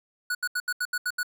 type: tone bursts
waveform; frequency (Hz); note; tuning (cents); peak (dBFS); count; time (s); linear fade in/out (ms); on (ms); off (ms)
square; 1468; F#6; -14; -26; 8; 0.3-1.231; 5; 49; 77
effects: none